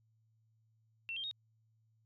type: tone with pitch steps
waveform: sine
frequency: 2703 / 3178 / 3735 Hz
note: E7 / G7 / A#7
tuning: +43 / +23 / +3 cents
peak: -38 dBFS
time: 1.09-1.312 s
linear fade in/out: 0 ms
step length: 74 ms
effects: added 111 Hz sine -70 dBFS peak until 2.05 s